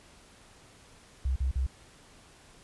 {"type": "tone bursts", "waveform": "sine", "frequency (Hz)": 65.41, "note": "C2", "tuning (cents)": 0, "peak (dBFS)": -25, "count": 3, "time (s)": [1.25, 1.666], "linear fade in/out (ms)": 5, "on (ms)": 110, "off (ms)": 43, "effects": ["pink hiss -56 dBFS RMS until 2.63 s", "resampled to 24000 Hz"]}